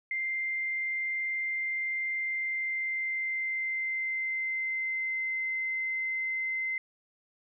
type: tone with pitch glide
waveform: sine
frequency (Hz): 2093 to 2068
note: C7 to C7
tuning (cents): 0 to -21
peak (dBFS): -29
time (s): 0.11-6.78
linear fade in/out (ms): 2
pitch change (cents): -21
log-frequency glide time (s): 2.06-5.46
effects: none